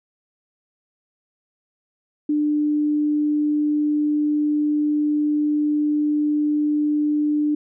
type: tone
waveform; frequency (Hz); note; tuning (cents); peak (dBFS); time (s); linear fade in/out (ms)
sine; 298.2; D4; +27; -17; 2.29-7.55; 5
effects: none